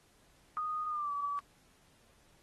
sine tone with pitch glide, 1237 to 1147.5 Hz, D#6 to D6, -10 to -40 cents, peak -33 dBFS, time 0.57-1.39 s, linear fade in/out 0 ms, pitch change -130 cents, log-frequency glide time 0.88-1.12 s, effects pink hiss -67 dBFS RMS until 2.42 s + AAC 32 kbps

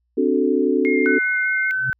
sine chord, D dominant seventh, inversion third, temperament equal with one note detuned, 261.6 / 293.7 / 371.7 / 440 Hz, C4 / D4 / F#4 / A4, 0 / 0 / +8 / 0 cents, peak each -21 dBFS, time 0.17-1.19 s, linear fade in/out 10 ms
sine tone with vibrato, 2129 Hz, C7, 30 cents sharp, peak -22 dBFS, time 0.85-1.71 s, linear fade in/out 0 ms, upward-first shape square, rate 5 Hz, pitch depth 11 cents each way
sine tone with pitch glide, 1500 to 1522.7 Hz, F#6 to F#6, +23 to +49 cents, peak -19 dBFS, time 1.06-1.93 s, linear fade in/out 0 ms, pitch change +26 cents, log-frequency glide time 1.33-1.61 s
sine tone with exponential growth, 131.3 Hz, C3, 6 cents sharp, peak -22 dBFS, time 1.74-1.9 s, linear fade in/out 0 ms, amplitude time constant 33 ms
effects added 60 Hz sine -67 dBFS peak until 1.99 s

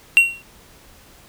triangle tone with exponential decay, 2742 Hz, F7, 32 cents flat, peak -3 dBFS, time 0.17-0.42 s, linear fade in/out 0 ms, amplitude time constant 53 ms, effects pink hiss -48 dBFS RMS until 1.28 s

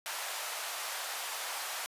pink high-pass noise, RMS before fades -38 dBFS, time 0.06-1.86 s, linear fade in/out 0 ms, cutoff 670 Hz, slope 24 dB/octave, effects resampled to 32000 Hz

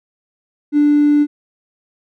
triangle tone with hard clipping, 293.7 Hz, D4, in tune, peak -9 dBFS, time 0.72-1.27 s, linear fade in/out 50 ms, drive 3 dB, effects none

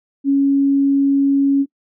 sine tone, 277.2 Hz, C#4, in tune, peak -11 dBFS, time 0.24-1.66 s, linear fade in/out 50 ms, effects noise-tail reverb RT60 0.1 s tail -21 dB re dry

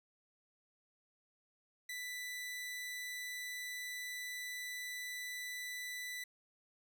sawtooth tone, 1984 Hz, B6, 7 cents sharp, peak -38 dBFS, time 1.89-6.24 s, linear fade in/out 5 ms, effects none

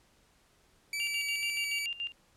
sawtooth tone with vibrato, 2303 Hz, D7, 34 cents flat, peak -29 dBFS, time 0.93-1.86 s, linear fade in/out 2 ms, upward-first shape triangle, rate 2.2 Hz, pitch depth 12 cents each way
sine tone with tremolo, 2794 Hz, F7, in tune, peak -32 dBFS, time 1-2.12 s, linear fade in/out 0 ms, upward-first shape square, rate 7 Hz, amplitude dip 80%
effects pink hiss -66 dBFS RMS until 2.36 s + low-pass 11000 Hz 12 dB/octave

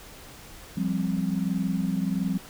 sine chord, F suspended second, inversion none, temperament equal, 174.61 / 196 / 261.6 Hz, F3 / G3 / C4, 0 / 0 / 0 cents, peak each -28 / -27 / -31 dBFS, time 0.77-2.38 s, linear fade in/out 5 ms, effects pink hiss -46 dBFS RMS until 2.49 s

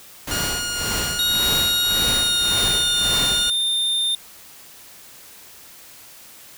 pink noise with tremolo, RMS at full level -25 dBFS, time 0.27-3.5 s, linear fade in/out 5 ms, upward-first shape sine, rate 1.8 Hz, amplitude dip 75%
10% pulse tone with vibrato, 1428 Hz, F6, 38 cents sharp, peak -15 dBFS, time 0.31-3.5 s, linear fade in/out 2 ms, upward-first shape triangle, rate 1.3 Hz, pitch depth 9 cents each way
square tone with pitch glide, 3770 to 3616 Hz, A#7 to A7, +19 to +47 cents, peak -19 dBFS, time 1.19-4.15 s, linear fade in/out 2 ms, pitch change -72 cents, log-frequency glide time 1.92-2.92 s
effects white hiss -44 dBFS RMS until 6.57 s

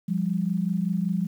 sine tone pair together, 174.61 / 199.83 Hz, F3 / G3, 0 / +34 cents, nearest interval major second, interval 234 cents, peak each -25 / -26 dBFS, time 0.08-1.27 s, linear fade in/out 10 ms, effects 9-bit

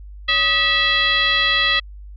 sine tone with frequency modulation, 2637 Hz, E7, in tune, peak -14 dBFS, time 0.28-1.8 s, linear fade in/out 10 ms, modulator 691 Hz, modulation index 1.8, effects added 50 Hz sine -34 dBFS peak until 2.16 s

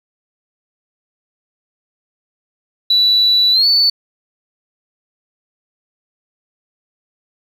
sine tone with pitch glide, 3951 to 4486 Hz, B7 to C#8, 0 to +20 cents, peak -8 dBFS, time 2.9-3.9 s, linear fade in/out 5 ms, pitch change +220 cents, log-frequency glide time 3.52-3.67 s, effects tanh soft clip ceiling -5 dBFS + 7-bit

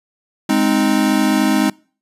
square chord, Ab major, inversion none, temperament equal, 207.7 / 261.6 / 311.1 Hz, Ab3 / C4 / Eb4, 0 / 0 / 0 cents, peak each -18 dBFS, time 0.49-1.7 s, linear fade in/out 5 ms, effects noise-tail reverb RT60 0.4 s tail -25 dB re dry + resampled to 32000 Hz

